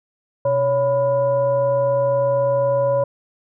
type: tone with frequency modulation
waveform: sine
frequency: 559 Hz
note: C#5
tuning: 14 cents sharp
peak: -15 dBFS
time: 0.45-3.04 s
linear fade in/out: 5 ms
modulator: 432 Hz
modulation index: 0.57
effects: none